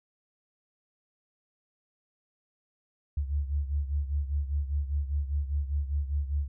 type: beating tone pair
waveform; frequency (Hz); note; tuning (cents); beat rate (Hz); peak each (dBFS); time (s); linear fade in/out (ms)
sine; 70.7 / 75.7; C#2 / D#2; +35 / -47; 5; -28 / -33; 3.17-6.48; 5
effects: none